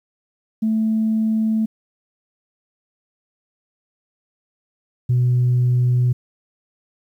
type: tone pair in turn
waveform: sine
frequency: 220 / 123.94 Hz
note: A3 / B2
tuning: 0 / +7 cents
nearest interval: minor seventh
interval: 993 cents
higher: first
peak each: -15 / -12 dBFS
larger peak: second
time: 0.62-1.66 / 5.09-6.13 s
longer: neither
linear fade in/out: 10 ms
effects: tanh soft clip ceiling -11 dBFS + 9-bit